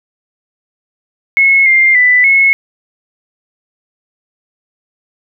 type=tone with pitch steps; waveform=sine; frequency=2182 / 2105 / 1989 / 2184 Hz; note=C#7 / C7 / B6 / C#7; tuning=-28 / +10 / +12 / -26 cents; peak=-5 dBFS; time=1.37-2.53 s; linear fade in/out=0 ms; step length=290 ms; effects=none